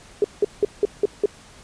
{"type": "tone bursts", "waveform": "sine", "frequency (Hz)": 411.9, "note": "G#4", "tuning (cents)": -14, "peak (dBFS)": -13, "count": 6, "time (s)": [0.22, 1.258], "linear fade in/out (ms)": 2, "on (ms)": 23, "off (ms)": 180, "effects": ["pink hiss -47 dBFS RMS until 1.63 s", "resampled to 22050 Hz"]}